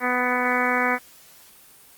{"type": "harmonic tone", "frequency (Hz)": 248.7, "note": "B3", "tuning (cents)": 12, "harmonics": [1, 2, 3, 4, 5, 6, 7, 8, 9], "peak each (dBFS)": [-28, -28, -28, -28, -28, -28, -28, -28, -28], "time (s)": [0, 0.99], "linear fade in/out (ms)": 50, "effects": ["white hiss -50 dBFS RMS until 1.97 s", "Opus 24 kbps"]}